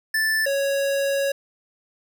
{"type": "tone pair in turn", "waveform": "square", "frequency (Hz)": [1760, 554.4], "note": ["A6", "C#5"], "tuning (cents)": [0, 0], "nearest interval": "octave + minor sixth", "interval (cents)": 2000, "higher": "first", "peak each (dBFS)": [-20, -21], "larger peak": "first", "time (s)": [[0.14, 0.46], [0.46, 1.32]], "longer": "second", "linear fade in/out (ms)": 5, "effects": []}